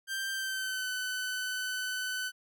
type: tone with pitch glide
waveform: sawtooth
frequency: 1574 to 1507.3 Hz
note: G6 to F#6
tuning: +7 to +32 cents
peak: -29 dBFS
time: 0.07-2.32 s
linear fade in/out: 50 ms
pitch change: -75 cents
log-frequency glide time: 0.3-0.9 s
effects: none